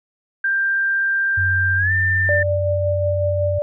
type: tone with pitch glide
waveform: sine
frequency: 1584 to 1788.3 Hz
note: G6 to A6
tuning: +18 to +28 cents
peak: -16 dBFS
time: 0.44-2.43 s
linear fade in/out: 5 ms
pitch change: +210 cents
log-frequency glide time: 1.77-1.92 s
type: tone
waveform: sine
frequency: 92.7 Hz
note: F#2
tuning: 4 cents sharp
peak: -20 dBFS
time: 1.37-3.59 s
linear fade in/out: 10 ms
type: tone with tremolo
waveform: sine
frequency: 588 Hz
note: D5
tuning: 2 cents sharp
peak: -17 dBFS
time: 2.29-3.62 s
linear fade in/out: 0 ms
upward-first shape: sine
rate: 5.4 Hz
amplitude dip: 30%
effects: none